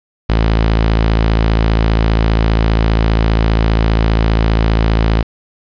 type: tone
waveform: sawtooth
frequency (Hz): 55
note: A1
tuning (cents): 0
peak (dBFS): -6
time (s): 0.29-5.23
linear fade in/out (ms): 10
effects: resampled to 11025 Hz + 7-bit